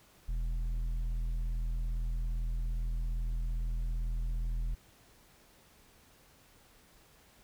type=tone with tanh clipping; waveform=sine; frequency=41.2 Hz; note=E1; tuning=in tune; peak=-32 dBFS; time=0.28-4.75 s; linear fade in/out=10 ms; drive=7 dB; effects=pink hiss -62 dBFS RMS until 7.43 s